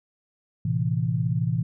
sine chord, A minor, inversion none, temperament equal with one note detuned, 112.83 / 130.81 / 164.81 Hz, A2 / C3 / E3, +44 / 0 / 0 cents, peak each -26 dBFS, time 0.65-1.63 s, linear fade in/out 5 ms, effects none

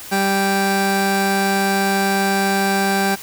25% pulse tone pair together, 196 / 784 Hz, G3 / G5, 0 / 0 cents, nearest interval 2 octaves, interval 2400 cents, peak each -15 dBFS, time 0.11-3.16 s, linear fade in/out 20 ms, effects white hiss -35 dBFS RMS until 3.22 s

